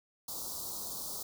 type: band-stop noise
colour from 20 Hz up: white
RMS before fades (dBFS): -40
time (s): 0.28-1.23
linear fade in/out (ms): 5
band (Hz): 1200 to 3900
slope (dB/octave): 48
effects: none